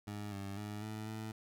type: tone with pitch steps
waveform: 20% pulse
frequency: 103.7 / 98.8 / 104.6 / 108.2 / 109.6 Hz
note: G#2 / G2 / G#2 / A2 / A2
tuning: -2 / +14 / +13 / -29 / -6 cents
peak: -36 dBFS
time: 0.07-1.32 s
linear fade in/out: 5 ms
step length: 250 ms
effects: none